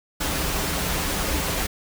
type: noise with comb filter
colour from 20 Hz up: pink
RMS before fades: -25 dBFS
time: 0.2-1.67 s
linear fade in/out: 10 ms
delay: 8.5 ms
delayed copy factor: -0.5
effects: none